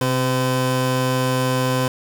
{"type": "tone pair together", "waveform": "25% pulse", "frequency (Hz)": [129.53, 511], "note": ["C3", "C5"], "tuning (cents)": [-17, -41], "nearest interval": "2 octaves", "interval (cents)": 2376, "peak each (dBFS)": [-16, -18], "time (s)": [0.01, 1.88], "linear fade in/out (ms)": 2, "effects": []}